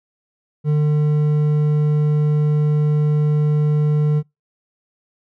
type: tone with hard clipping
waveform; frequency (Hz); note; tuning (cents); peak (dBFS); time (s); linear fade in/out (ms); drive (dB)
triangle; 150; D3; +37; -15; 0.64-4.23; 50; 9
effects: noise-tail reverb RT60 0.2 s tail -25 dB re dry